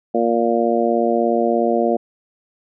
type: harmonic tone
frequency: 116.8 Hz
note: A#2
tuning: 4 cents sharp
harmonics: 2 / 3 / 4 / 5 / 6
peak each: -21 / -21 / -21 / -21 / -21 dBFS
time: 0.14-1.97 s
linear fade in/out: 10 ms
effects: none